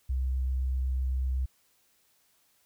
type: tone with vibrato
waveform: sine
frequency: 64.7 Hz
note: C2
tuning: 19 cents flat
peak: -26 dBFS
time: 0.09-1.46 s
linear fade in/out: 10 ms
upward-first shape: triangle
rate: 7.9 Hz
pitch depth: 10 cents each way
effects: white hiss -68 dBFS RMS until 2.65 s